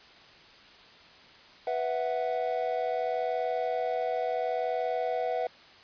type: chord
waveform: triangle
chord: B suspended fourth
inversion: none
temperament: equal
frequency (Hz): 493.9 / 659.3 / 740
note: B4 / E5 / F#5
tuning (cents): 0 / 0 / 0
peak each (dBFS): -30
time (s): 1.67-5.47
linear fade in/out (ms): 2
effects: white hiss -53 dBFS RMS until 5.83 s + resampled to 11025 Hz